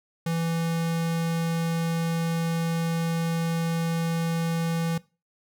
square tone, 165.9 Hz, E3, 11 cents sharp, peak -25 dBFS, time 0.26-4.98 s, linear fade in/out 5 ms, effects noise-tail reverb RT60 0.3 s tail -20 dB re dry

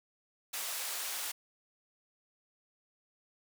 white band-pass noise, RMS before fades -38 dBFS, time 0.53-1.32 s, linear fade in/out 10 ms, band 630 to 16000 Hz, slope 12 dB/octave, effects none

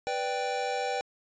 square chord, G major, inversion first, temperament equal, 493.9 / 587.3 / 784 Hz, B4 / D5 / G5, 0 / 0 / 0 cents, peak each -34 / -37 / -32 dBFS, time 0.07-1.01 s, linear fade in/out 0 ms, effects resampled to 16000 Hz

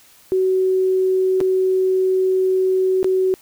sine tone with dropouts, 375.3 Hz, F#4, 25 cents sharp, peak -14 dBFS, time 0.32-3.34 s, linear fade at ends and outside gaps 0 ms, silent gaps 1.404-1.411 / 3.03-3.044 s, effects white hiss -50 dBFS RMS until 3.41 s

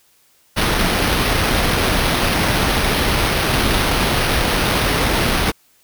pink noise with sample-and-hold, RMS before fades -17 dBFS, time 0.56-5.52 s, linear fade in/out 20 ms, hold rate 7350 Hz, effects white hiss -56 dBFS RMS until 5.83 s

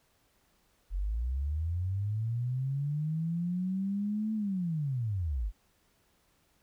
sine linear two-way sweep, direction up then down, 43 to 220 to 43 Hz, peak -29 dBFS, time 0.9-5.52 s, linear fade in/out 50 ms, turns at 4.34 s, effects pink hiss -70 dBFS RMS until 6.62 s

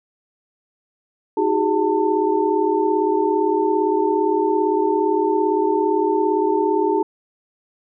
sine tone cluster, 316.3 / 375.1 / 412.7 / 894 Hz, D#4 / F#4 / G#4 / A5, +29 / +24 / -11 / +27 cents, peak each -22 / -21 / -20 / -22 dBFS, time 1.37-7.03 s, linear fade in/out 5 ms, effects none

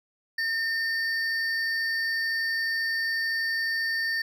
triangle tone pair together, 1811 / 4563 Hz, A6 / C#8, +49 / +49 cents, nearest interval octave + major third, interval 1600 cents, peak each -24 / -32 dBFS, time 0.38-4.22 s, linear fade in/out 5 ms, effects none

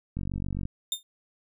click train, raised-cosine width 5 ms, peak -20 dBFS, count 24, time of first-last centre 0.17-0.654 s, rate 47.5 Hz
sawtooth tone with exponential decay, 3624 Hz, A#7, 50 cents flat, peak -20 dBFS, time 0.92-1.03 s, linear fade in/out 2 ms, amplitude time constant 22 ms
effects none

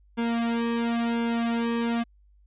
sawtooth tone with flanger, 233.1 Hz, A#3, in tune, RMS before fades -26 dBFS, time 0.17-2.04 s, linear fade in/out 20 ms, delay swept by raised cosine 1.6 to 2.9 ms, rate 0.96 Hz, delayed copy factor -0.95, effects added 50 Hz sine -55 dBFS peak until 2.46 s + resampled to 8000 Hz

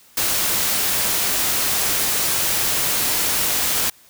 white noise, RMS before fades -20 dBFS, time 0.17-3.9 s, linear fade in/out 5 ms, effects white hiss -51 dBFS RMS until 4.09 s

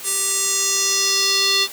square tone with band-pass filter sweep, 392 Hz, G4, in tune, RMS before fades -19 dBFS, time 0.03-1.68 s, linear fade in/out 50 ms, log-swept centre 9200 to 4000 Hz, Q 3, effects white hiss -35 dBFS RMS until 1.72 s + high-pass 150 Hz 12 dB/octave

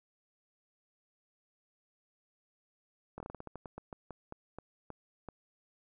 slowing click train, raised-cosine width 1 ms, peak -29 dBFS, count 17, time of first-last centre 3.18-5.287 s, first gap 22 ms, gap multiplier 1.21, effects none

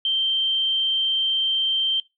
sine tone, 3136 Hz, G7, in tune, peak -19 dBFS, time 0.05-2 s, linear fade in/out 2 ms, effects noise-tail reverb RT60 0.2 s tail -20 dB re dry

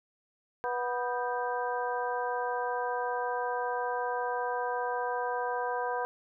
harmonic tone with a mistuned harmonic, 245.3 Hz, B3, 12 cents flat, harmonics 2 / 3 / 4 / 5 / 6, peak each -34 / -35 / -34 / -43 / -38 dBFS, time 0.64-6.05 s, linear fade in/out 0 ms, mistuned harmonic 6, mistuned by +110 cents, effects none

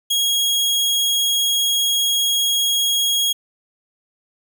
sawtooth tone, 3295 Hz, G#7, 14 cents flat, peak -13 dBFS, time 0.1-3.33 s, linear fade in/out 10 ms, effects none

